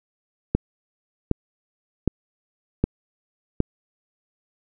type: click train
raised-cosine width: 3 ms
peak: -5 dBFS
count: 5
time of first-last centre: 0.55-3.603 s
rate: 1.31 Hz
effects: none